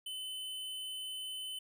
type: tone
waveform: square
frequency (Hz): 3035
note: F#7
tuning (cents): +43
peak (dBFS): -40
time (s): 0.06-1.59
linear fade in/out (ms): 5
effects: none